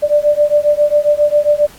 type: beating tone pair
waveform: sine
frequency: 587.3 / 594.7 Hz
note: D5 / D5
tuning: 0 / +22 cents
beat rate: 7.4 Hz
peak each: -12 dBFS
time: 0.02-1.67 s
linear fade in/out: 20 ms
effects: pink hiss -41 dBFS RMS until 1.78 s + AAC 64 kbps